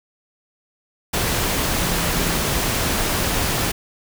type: tone in noise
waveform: sine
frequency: 171.6 Hz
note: F3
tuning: 30 cents flat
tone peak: -29 dBFS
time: 1.79-2.43 s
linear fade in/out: 10 ms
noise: pink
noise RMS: -21 dBFS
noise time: 1.13-3.72 s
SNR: -11 dB
effects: none